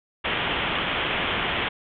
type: low-pass noise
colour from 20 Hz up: white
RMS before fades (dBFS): -26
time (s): 0.24-1.69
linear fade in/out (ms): 10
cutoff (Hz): 3400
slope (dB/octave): 96
effects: none